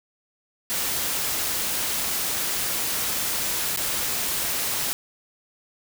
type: noise with dropouts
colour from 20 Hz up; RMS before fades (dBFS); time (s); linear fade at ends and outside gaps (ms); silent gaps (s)
white; -26; 0.7-4.93; 0; 3.762-3.773
effects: none